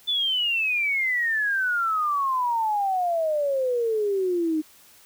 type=exponential sweep; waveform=sine; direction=down; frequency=3520 to 304.8 Hz; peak=-21 dBFS; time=0.07-4.62 s; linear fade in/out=20 ms; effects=white hiss -53 dBFS RMS until 5.05 s